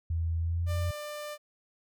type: tone with pitch glide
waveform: sine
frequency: 82.6 to 87.46 Hz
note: E2 to F2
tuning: +4 to +3 cents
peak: -27 dBFS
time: 0.1-0.91 s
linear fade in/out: 5 ms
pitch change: +99 cents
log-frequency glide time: 0.39-0.79 s
type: tone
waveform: sawtooth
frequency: 595 Hz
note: D5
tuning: 22 cents sharp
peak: -33 dBFS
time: 0.66-1.38 s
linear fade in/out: 50 ms
effects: none